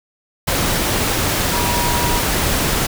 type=tone in noise; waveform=sine; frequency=960 Hz; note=B5; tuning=49 cents flat; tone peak=-22 dBFS; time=1.52-2.21 s; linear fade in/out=10 ms; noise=pink; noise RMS=-18 dBFS; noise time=0.47-2.87 s; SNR=-7 dB; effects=none